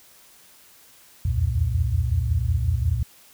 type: tone cluster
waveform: sine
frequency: 65.7 / 81.7 / 87.2 / 117.1 Hz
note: C2 / E2 / F2 / A#2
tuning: +8 / -15 / -2 / +8 cents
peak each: -25 dBFS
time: 1.25-3.03 s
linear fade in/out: 5 ms
effects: white hiss -52 dBFS RMS until 3.33 s